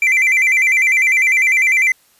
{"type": "tone with vibrato", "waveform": "triangle", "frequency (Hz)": 2190, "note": "C#7", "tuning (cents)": -22, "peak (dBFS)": -9, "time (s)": [0.02, 1.92], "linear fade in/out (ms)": 2, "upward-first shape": "square", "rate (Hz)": 10, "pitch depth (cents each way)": 120, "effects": ["white hiss -54 dBFS RMS until 2.19 s", "resampled to 32000 Hz"]}